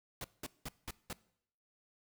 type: noise bursts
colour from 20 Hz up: pink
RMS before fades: -42 dBFS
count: 5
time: 0.21-1.13 s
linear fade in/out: 2 ms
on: 32 ms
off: 190 ms
effects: noise-tail reverb RT60 0.7 s tail -21 dB re dry